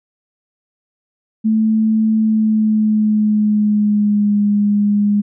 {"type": "tone with pitch glide", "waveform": "sine", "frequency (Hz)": [219.2, 205.7], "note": ["A3", "G#3"], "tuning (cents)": [-6, -16], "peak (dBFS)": -11, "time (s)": [1.44, 5.22], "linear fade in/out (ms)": 20, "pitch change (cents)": -110, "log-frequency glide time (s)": [2.16, 4.38], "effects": []}